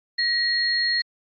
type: tone pair together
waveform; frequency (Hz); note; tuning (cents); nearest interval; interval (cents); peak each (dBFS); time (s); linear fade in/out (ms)
sine; 1900 / 4275; A#6 / C8; +33 / +36; octave + major second; 1403; -23 / -22; 0.18-1.02; 10
effects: AAC 48 kbps